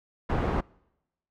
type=low-pass noise; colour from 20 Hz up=pink; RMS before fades=-27 dBFS; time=0.29-0.61 s; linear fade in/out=10 ms; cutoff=1200 Hz; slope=12 dB/octave; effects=noise-tail reverb RT60 0.9 s tail -26 dB re dry